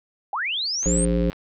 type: linear sweep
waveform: sine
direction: up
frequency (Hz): 717 to 8790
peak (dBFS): -23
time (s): 0.33-1.05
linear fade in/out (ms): 2
type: click train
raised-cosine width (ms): 0.3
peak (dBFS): -25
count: 46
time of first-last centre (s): 0.83-1.33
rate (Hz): 90
type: harmonic tone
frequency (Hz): 58.27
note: A#1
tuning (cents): 0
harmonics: 1 / 3 / 5 / 7 / 9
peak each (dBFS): -23 / -22 / -27 / -29 / -27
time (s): 0.86-1.3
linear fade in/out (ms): 0
effects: none